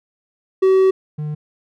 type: tone pair in turn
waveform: triangle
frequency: 380 / 150.8 Hz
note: F#4 / D3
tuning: +46 / +46 cents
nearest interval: octave + major third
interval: 1600 cents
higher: first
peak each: -8 / -20 dBFS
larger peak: first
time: 0.62-0.91 / 1.18-1.35 s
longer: first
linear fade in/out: 10 ms
effects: none